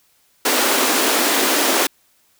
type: high-pass noise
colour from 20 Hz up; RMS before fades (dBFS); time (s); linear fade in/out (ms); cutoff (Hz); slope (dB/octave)
pink; -17; 0.45-1.87; 5; 250; 48
effects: white hiss -59 dBFS RMS until 2.39 s